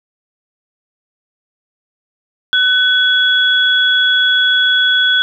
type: tone pair together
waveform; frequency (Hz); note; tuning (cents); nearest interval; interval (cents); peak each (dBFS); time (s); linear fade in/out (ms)
sine; 1500 / 3367; F#6 / G#7; +23 / +23; octave + major second; 1400; -12; 2.53-5.22; 0
effects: 8-bit